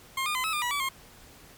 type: tone with pitch steps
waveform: 20% pulse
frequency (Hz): 1065 / 1214 / 1023 / 1292 / 1205 / 972 / 1147 / 1070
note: C6 / D#6 / C6 / E6 / D6 / B5 / D6 / C6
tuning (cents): +30 / -43 / -39 / -35 / +44 / -28 / -41 / +38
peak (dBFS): -22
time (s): 0.17-0.89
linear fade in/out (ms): 5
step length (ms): 90
effects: pink hiss -52 dBFS RMS until 1.57 s + MP3 96 kbps